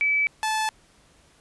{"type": "tone pair in turn", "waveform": ["sine", "sawtooth"], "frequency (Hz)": [2300, 870.5], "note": ["D7", "A5"], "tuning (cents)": [-37, -19], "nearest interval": "octave + perfect fourth", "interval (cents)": 1682, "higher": "first", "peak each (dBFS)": -19, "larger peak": "neither", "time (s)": [[0.01, 0.27], [0.43, 0.69]], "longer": "neither", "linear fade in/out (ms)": 0, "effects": ["pink hiss -58 dBFS RMS until 1.4 s", "resampled to 24000 Hz"]}